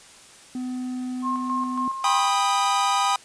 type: tone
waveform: triangle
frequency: 252.4 Hz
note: B3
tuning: 38 cents sharp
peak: -25 dBFS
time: 0.55-1.88 s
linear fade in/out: 2 ms
type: tone with tremolo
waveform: sine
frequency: 1067 Hz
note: C6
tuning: 34 cents sharp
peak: -23 dBFS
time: 1.22-2.32 s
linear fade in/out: 50 ms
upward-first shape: square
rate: 3.6 Hz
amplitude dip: 50%
type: chord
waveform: 45% pulse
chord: G augmented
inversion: none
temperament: equal with one note detuned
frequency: 794.9 / 987.8 / 1244.5 Hz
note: G5 / B5 / D#6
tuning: +24 / 0 / 0 cents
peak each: -24 dBFS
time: 2.04-3.16 s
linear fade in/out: 2 ms
effects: white hiss -48 dBFS RMS until 3.24 s + resampled to 22050 Hz